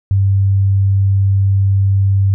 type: tone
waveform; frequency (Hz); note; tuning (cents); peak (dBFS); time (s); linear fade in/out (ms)
sine; 97.9; G2; -2; -9; 0.11-2.34; 0
effects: none